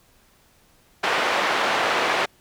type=band-pass noise; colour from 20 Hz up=pink; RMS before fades=-22 dBFS; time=1.03-2.26 s; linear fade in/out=10 ms; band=580 to 2700 Hz; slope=12 dB/octave; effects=pink hiss -58 dBFS RMS until 2.4 s